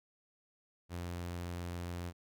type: tone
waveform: sawtooth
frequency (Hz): 87.31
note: F2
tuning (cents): 0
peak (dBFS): -35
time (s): 0.89-2.13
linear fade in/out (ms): 50
effects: none